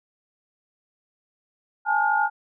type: tone cluster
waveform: sine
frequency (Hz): 824 / 876 / 1427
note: G#5 / A5 / F6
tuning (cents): -14 / -8 / +37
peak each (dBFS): -23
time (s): 1.85-2.3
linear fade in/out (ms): 50
effects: none